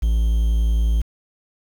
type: tone with quantisation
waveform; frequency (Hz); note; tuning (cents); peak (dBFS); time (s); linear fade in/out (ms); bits
triangle; 55.6; A1; +19; -13; 0.02-1.02; 10; 7
effects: none